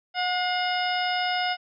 harmonic tone with a mistuned harmonic, 726 Hz, F#5, 33 cents flat, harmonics 1 / 2 / 3 / 4 / 5 / 6 / 7, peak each -26 / -31 / -32 / -32 / -37 / -46 / -34 dBFS, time 0.14-1.57 s, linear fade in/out 50 ms, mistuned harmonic 3, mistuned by -51 cents, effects none

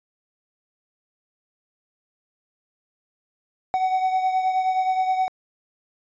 triangle beating tone pair, 749 / 758.5 Hz, F#5 / F#5, +21 / +43 cents, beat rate 9.5 Hz, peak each -18 / -26 dBFS, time 3.74-5.28 s, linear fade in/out 0 ms, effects resampled to 16000 Hz

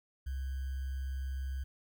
sine tone with sample-and-hold, 66.4 Hz, C2, 26 cents sharp, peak -34 dBFS, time 0.26-1.64 s, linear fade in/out 10 ms, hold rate 1575 Hz, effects none

